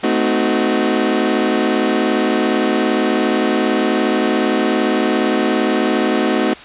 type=chord; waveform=30% pulse; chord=A diminished seventh; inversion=none; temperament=equal with one note detuned; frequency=220 / 257.4 / 311.1 / 370 Hz; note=A3 / C4 / Eb4 / Gb4; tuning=0 / -28 / 0 / 0 cents; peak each=-17 dBFS; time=0.03-6.54 s; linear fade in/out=10 ms; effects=white hiss -36 dBFS RMS until 6.64 s + resampled to 8000 Hz